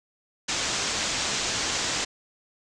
white low-pass noise, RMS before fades -28 dBFS, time 0.48-2.05 s, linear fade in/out 10 ms, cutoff 7500 Hz, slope 48 dB/octave, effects resampled to 22050 Hz

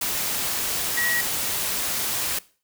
sine tone in noise, 1914 Hz, A#6, 45 cents sharp, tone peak -22 dBFS, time 0.97-1.21 s, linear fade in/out 5 ms, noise white, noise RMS -26 dBFS, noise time 0.01-2.39 s, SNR +1 dB, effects noise-tail reverb RT60 0.4 s tail -20 dB re dry

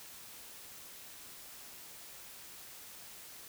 silence, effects white hiss -51 dBFS RMS until 3.48 s

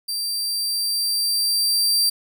sawtooth tone with level ramp, 4699 Hz, D8, in tune, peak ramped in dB -21 to -13 dBFS, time 0.08-2.1 s, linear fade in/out 10 ms, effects none

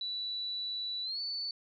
sine tone with pitch glide, 3951 to 4486 Hz, B7 to C#8, 0 to +20 cents, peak -34 dBFS, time 0.01-1.51 s, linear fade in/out 2 ms, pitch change +220 cents, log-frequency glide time 1.03-1.2 s, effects none

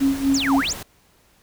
sine tone with tremolo, 273.4 Hz, C#4, 24 cents flat, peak -14 dBFS, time 0-0.62 s, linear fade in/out 20 ms, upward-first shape sine, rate 4.1 Hz, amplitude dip 80%
pink noise, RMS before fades -34 dBFS, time 0-0.83 s, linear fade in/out 5 ms
sine exponential two-way sweep, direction down then up, 7740 to 666 to 7740 Hz, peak -21 dBFS, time 0.34-0.73 s, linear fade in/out 5 ms, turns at 0.55 s
effects pink hiss -58 dBFS RMS until 1.42 s

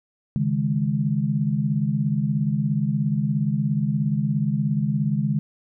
sine chord, C# suspended second, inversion none, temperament equal, 138.59 / 155.56 / 207.7 Hz, C#3 / D#3 / G#3, 0 / 0 / 0 cents, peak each -24 / -24 / -24 dBFS, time 0.36-5.39 s, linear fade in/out 0 ms, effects none

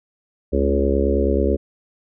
harmonic tone with a mistuned harmonic, 69.3 Hz, C#2, in tune, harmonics 1 / 3 / 4 / 5 / 6 / 7 / 8, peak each -20 / -25 / -25 / -24 / -22 / -26 / -25 dBFS, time 0.52-1.57 s, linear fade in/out 20 ms, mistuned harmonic 3, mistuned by +19 cents, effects none

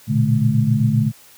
sine tone cluster, 115.2 / 122.9 / 145.9 / 214.2 Hz, A#2 / B2 / D3 / A3, -20 / -8 / -11 / -46 cents, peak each -19 dBFS, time 0.07-1.12 s, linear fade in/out 50 ms, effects white hiss -47 dBFS RMS until 1.37 s + high-pass 60 Hz 12 dB/octave

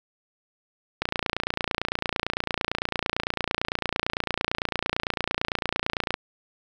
click train, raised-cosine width 0.3 ms, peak -8 dBFS, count 149, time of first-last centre 1.02-6.141 s, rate 28.9 Hz, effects 8-bit

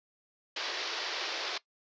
white band-pass noise, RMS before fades -36 dBFS, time 0.56-1.58 s, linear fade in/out 5 ms, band 330 to 5300 Hz, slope 48 dB/octave, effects noise-tail reverb RT60 0.1 s tail -19 dB re dry + resampled to 16000 Hz

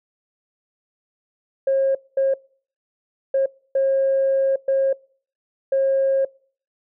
sine tone bursts at uneven times, 540 Hz, C#5, 45 cents flat, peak -14 dBFS, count 6, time 1.67-1.95 / 2.17-2.34 / 3.34-3.46 / 3.75-4.56 / 4.68-4.93 / 5.72-6.25 s, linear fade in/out 5 ms, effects noise-tail reverb RT60 0.5 s tail -26 dB re dry + tanh soft clip ceiling -12 dBFS

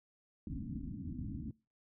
white low-pass noise, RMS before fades -42 dBFS, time 0.47-1.51 s, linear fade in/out 2 ms, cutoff 300 Hz, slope 96 dB/octave, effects noise-tail reverb RT60 0.3 s tail -23 dB re dry

